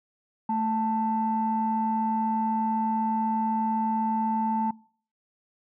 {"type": "tone pair together", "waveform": "sine", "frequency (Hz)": [221, 884], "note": ["A3", "A5"], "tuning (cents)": [8, 8], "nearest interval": "2 octaves", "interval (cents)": 2400, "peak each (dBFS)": [-27, -25], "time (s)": [0.49, 4.71], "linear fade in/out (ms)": 5, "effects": ["noise-tail reverb RT60 0.5 s tail -23 dB re dry", "tanh soft clip ceiling -16 dBFS"]}